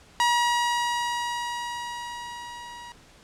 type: tone with level ramp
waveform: sawtooth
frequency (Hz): 957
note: A#5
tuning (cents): +45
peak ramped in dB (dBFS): -15 to -36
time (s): 0.2-2.92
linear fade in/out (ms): 0
effects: pink hiss -53 dBFS RMS until 3.23 s + low-pass 8000 Hz 12 dB/octave